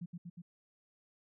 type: tone with echo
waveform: sine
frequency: 173.2 Hz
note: F3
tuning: 14 cents flat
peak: -39 dBFS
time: 0.01-0.06 s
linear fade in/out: 10 ms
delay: 120 ms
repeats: 3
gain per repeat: -2 dB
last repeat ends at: 0.42 s
effects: none